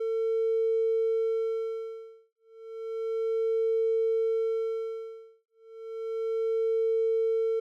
triangle tone with tremolo, 450 Hz, A4, 39 cents sharp, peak -19 dBFS, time 0-7.6 s, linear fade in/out 10 ms, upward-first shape sine, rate 0.32 Hz, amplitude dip 100%, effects tanh soft clip ceiling -21 dBFS

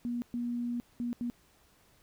sine tone bursts at uneven times, 240 Hz, B3, 49 cents flat, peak -31 dBFS, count 4, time 0.05-0.22 / 0.34-0.8 / 1-1.13 / 1.21-1.3 s, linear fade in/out 0 ms, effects pink hiss -65 dBFS RMS until 2.02 s

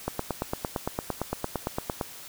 click train, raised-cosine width 1 ms, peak -13 dBFS, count 18, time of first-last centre 0.08-2.012 s, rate 8.8 Hz, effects white hiss -44 dBFS RMS until 2.28 s

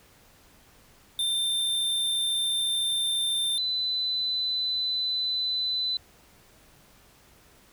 square / sine tone pair in turn, 3587 / 4010 Hz, A7 / B7, +33 / +26 cents, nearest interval major second, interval 193 cents, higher second, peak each -25 dBFS, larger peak neither, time 1.19-3.58 / 3.58-5.97 s, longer neither, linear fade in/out 2 ms, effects pink hiss -57 dBFS RMS until 7.72 s

